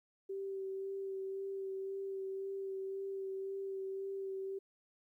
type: tone with vibrato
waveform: sine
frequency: 387.7 Hz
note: G4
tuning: 19 cents flat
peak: -38 dBFS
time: 0.29-4.59 s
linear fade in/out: 10 ms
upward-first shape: sine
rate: 1.9 Hz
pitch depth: 15 cents each way
effects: 13-bit